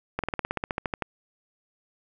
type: slowing click train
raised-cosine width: 0.5 ms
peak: -12 dBFS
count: 14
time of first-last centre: 0.19-1.023 s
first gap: 47 ms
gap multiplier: 1.05
effects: none